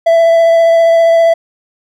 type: tone with vibrato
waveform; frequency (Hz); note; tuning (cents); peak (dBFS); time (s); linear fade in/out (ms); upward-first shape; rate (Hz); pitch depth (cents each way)
triangle; 665; E5; +15; -3; 0.06-1.34; 10; triangle; 15; 13
effects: none